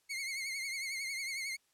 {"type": "tone with vibrato", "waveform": "sawtooth", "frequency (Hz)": 2159, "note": "C#7", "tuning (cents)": -46, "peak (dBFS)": -33, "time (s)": [0.09, 1.57], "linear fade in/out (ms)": 20, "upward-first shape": "triangle", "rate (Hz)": 11, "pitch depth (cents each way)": 83, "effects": ["white hiss -74 dBFS RMS until 1.73 s", "low-pass 11000 Hz 12 dB/octave"]}